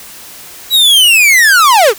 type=linear sweep; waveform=45% pulse; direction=down; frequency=3942 to 362 Hz; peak=-4 dBFS; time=0.7-1.94 s; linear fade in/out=50 ms; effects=white hiss -32 dBFS RMS until 1.98 s